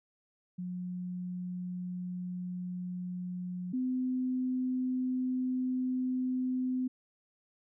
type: tone pair in turn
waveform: sine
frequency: 180 / 255.2 Hz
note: F#3 / C4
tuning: -47 / -43 cents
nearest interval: tritone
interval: 604 cents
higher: second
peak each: -35 / -29 dBFS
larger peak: second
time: 0.58-3.73 / 3.73-6.88 s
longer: neither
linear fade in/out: 10 ms
effects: none